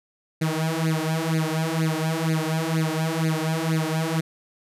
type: tone with flanger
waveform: sawtooth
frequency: 160 Hz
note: D#3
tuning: 49 cents sharp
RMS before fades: -24 dBFS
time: 0.41-4.21 s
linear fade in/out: 10 ms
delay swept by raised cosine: 0.45 to 5.05 ms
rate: 2.1 Hz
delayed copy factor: +0.9
effects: resampled to 32000 Hz